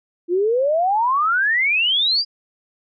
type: exponential sweep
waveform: sine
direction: up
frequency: 336.4 to 4932 Hz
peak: -15 dBFS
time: 0.28-2.25 s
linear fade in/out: 50 ms
effects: none